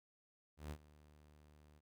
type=tone with ADSR envelope; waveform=sawtooth; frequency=75 Hz; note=D2; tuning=37 cents sharp; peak=-39 dBFS; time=0.57-1.81 s; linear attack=140 ms; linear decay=62 ms; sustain=-20 dB; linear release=35 ms; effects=none